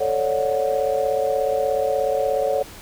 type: chord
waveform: sine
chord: D major seventh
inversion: second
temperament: just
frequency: 440.5 / 550.6 / 587.3 / 734.2 Hz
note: A4 / C#5 / D5 / F#5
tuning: +2 / -12 / 0 / -14 cents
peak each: -25 / -21 / -26 / -26 dBFS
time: 0-2.63 s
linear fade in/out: 10 ms
effects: pink hiss -41 dBFS RMS until 2.81 s